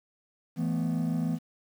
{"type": "chord", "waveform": "triangle", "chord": "E suspended fourth", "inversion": "none", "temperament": "equal with one note detuned", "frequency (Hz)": [165.39, 220, 246.9], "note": ["E3", "A3", "B3"], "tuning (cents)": [6, 0, 0], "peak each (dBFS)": [-26, -30, -28], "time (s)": [0.56, 1.39], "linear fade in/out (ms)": 50, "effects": ["tanh soft clip ceiling -20 dBFS", "9-bit"]}